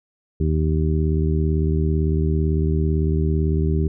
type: harmonic tone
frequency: 77.9 Hz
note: D#2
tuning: 3 cents sharp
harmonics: 1 / 2 / 3 / 4 / 5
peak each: -19 / -22 / -29 / -29 / -27 dBFS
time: 0.4-3.88 s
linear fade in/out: 5 ms
effects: none